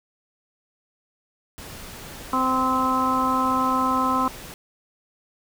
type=noise; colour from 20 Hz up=pink; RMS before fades=-39 dBFS; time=1.58-4.54 s; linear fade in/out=0 ms
type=harmonic tone; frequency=259.3 Hz; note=C4; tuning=15 cents flat; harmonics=1 / 2 / 3 / 4 / 5; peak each=-25 / -32 / -30 / -22 / -25 dBFS; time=2.33-4.28 s; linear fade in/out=2 ms
effects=none